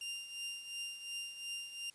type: tone with tremolo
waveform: sawtooth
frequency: 2794 Hz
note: F7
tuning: in tune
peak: -35 dBFS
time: 0.01-1.9 s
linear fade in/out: 2 ms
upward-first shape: triangle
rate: 2.8 Hz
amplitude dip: 70%
effects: white hiss -65 dBFS RMS until 1.94 s + resampled to 24000 Hz